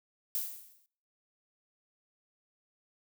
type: noise with exponential decay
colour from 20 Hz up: violet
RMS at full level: -31 dBFS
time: 0.35-0.86 s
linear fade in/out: 0 ms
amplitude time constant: 110 ms
effects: noise-tail reverb RT60 0.6 s tail -24 dB re dry